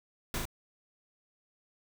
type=noise with echo; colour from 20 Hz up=pink; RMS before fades=-33 dBFS; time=0.34-0.38 s; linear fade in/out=2 ms; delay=37 ms; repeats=2; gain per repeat=-2 dB; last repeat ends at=0.454 s; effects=none